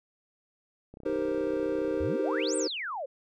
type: click train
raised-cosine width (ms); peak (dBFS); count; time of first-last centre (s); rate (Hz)
2; -33; 36; 0.94-2.037; 31.9
type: chord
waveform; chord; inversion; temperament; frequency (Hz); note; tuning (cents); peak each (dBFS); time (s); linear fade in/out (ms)
triangle; C minor seventh; first; equal; 311.1 / 392 / 466.2 / 523.3; Eb4 / G4 / Bb4 / C5; 0 / 0 / 0 / 0; -30 / -31 / -31 / -31; 1.05-2.68; 10
type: exponential two-way sweep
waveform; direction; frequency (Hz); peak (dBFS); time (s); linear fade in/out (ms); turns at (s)
sine; up then down; 63 to 9000 to 500; -32; 2-3.06; 10; 2.56
effects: none